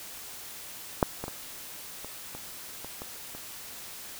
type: clicks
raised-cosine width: 1 ms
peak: -6 / -19 / -22 / -27 / -26 / -27 / -24 / -28 dBFS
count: 8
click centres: 1.028 / 1.24 / 1.281 / 2.046 / 2.35 / 2.846 / 3.019 / 3.35 s
effects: white hiss -43 dBFS RMS until 4.19 s